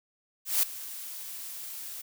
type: noise with ADSR envelope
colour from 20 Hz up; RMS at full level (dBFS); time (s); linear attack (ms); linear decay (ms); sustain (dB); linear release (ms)
blue; -23; 0.45-2.02; 180; 5; -17; 14
effects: none